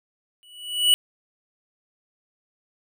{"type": "tone with exponential growth", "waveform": "square", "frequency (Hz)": 2946, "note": "F#7", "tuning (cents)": -8, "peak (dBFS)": -12, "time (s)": [0.43, 0.94], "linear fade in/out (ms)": 0, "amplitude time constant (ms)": 110, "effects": []}